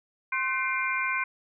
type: tone cluster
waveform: sine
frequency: 1049 / 1524 / 2104 / 2388 Hz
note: C6 / G6 / C7 / D7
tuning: +4 / -49 / +9 / +28 cents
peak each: -31 dBFS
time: 0.32-1.24 s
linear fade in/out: 5 ms
effects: none